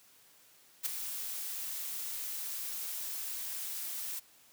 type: noise with ADSR envelope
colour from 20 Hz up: blue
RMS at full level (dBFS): -30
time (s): 0.83-4.2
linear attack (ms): 31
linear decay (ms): 5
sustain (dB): -9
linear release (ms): 15
effects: white hiss -62 dBFS RMS until 4.52 s + high-pass 80 Hz 12 dB/octave